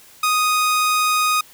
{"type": "tone", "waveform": "sawtooth", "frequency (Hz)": 1244.5, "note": "D#6", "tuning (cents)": 0, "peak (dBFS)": -12, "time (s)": [0.23, 1.41], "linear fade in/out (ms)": 5, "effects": ["white hiss -47 dBFS RMS until 1.53 s"]}